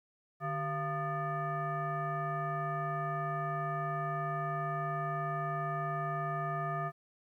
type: tone with frequency modulation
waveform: sine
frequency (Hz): 687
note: F5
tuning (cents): -29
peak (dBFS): -32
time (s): 0.4-6.92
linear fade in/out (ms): 50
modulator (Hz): 537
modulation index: 1.5
effects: 12-bit